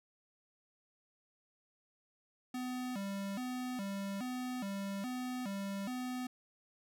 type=tone with vibrato; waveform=square; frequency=222.9 Hz; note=A3; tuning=23 cents sharp; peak=-38 dBFS; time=2.54-6.27 s; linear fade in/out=5 ms; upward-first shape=square; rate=1.2 Hz; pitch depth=210 cents each way; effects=none